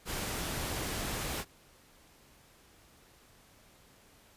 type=noise; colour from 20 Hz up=pink; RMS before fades=-36 dBFS; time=0.05-1.45 s; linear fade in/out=50 ms; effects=pink hiss -61 dBFS RMS until 4.36 s + resampled to 32000 Hz